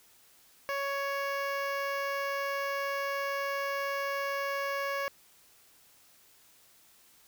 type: tone with notch filter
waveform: 15% pulse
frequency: 557 Hz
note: C#5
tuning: 8 cents sharp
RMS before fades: -33 dBFS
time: 0.69-5.08 s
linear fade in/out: 0 ms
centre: 8600 Hz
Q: 0.57
effects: white hiss -61 dBFS RMS until 7.27 s